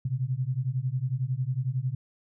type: beating tone pair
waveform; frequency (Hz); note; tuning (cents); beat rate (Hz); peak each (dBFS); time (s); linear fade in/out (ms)
sine; 123.47 / 134.47; B2 / C3; 0 / +48; 11; -29; 0.05-1.95; 5
effects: none